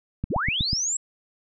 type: click train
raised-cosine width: 5 ms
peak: -14 dBFS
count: 5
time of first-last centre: 0.24-0.731 s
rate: 8.14 Hz
type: linear sweep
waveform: sine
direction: up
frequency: 87.31 to 7790 Hz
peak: -23 dBFS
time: 0.3-0.97 s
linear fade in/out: 5 ms
effects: none